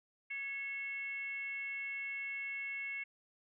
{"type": "tone with frequency modulation", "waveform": "sine", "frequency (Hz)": 2192, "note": "C#7", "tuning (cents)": -20, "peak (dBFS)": -38, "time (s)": [0.3, 3.04], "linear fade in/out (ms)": 10, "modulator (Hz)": 516, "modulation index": 0.54, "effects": []}